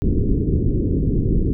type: low-pass noise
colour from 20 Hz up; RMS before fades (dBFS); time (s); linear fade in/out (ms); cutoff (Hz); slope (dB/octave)
pink; -18; 0.02-1.53; 0; 410; 48
effects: none